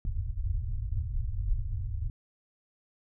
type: low-pass noise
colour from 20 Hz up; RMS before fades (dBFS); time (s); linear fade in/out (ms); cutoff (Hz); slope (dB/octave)
pink; -31; 0.05-2.1; 2; 120; 96
effects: none